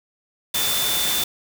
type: tone in noise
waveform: sine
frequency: 3539 Hz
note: A7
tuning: 9 cents sharp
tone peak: -24 dBFS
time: 0.54-1.24 s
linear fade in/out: 5 ms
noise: white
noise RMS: -23 dBFS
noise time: 0.54-1.24 s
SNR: -4 dB
effects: none